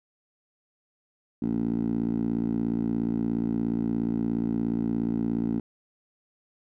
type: tone with band-pass filter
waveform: 10% pulse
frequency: 57 Hz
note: A#1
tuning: 38 cents flat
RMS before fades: -27 dBFS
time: 1.42-5.6 s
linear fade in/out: 5 ms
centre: 250 Hz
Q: 3.3
effects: none